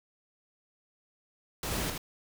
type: noise with echo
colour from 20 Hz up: pink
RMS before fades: -34 dBFS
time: 1.63-1.9 s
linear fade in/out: 2 ms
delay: 79 ms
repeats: 1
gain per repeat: -3 dB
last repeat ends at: 1.979 s
effects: none